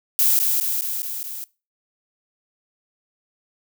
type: noise with echo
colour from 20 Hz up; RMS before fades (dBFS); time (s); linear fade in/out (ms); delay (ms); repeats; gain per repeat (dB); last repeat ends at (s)
violet; -17; 0.19-0.39; 0; 210; 5; -3; 1.44
effects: noise-tail reverb RT60 0.3 s tail -22 dB re dry